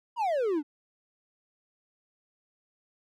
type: exponential sweep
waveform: triangle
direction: down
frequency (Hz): 1000 to 277.2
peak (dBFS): -23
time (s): 0.16-0.63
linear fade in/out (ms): 50
effects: none